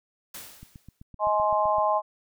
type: noise with exponential decay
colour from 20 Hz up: white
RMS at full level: -38 dBFS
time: 0.34-1.03 s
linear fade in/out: 5 ms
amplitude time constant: 150 ms
type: click train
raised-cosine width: 5 ms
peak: -32 dBFS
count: 10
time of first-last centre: 0.63-1.784 s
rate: 7.8 Hz
type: harmonic tone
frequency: 210 Hz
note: G#3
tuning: 19 cents sharp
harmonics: 3 / 4 / 5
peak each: -25 / -25 / -25 dBFS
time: 1.19-2.02 s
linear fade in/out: 50 ms
effects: none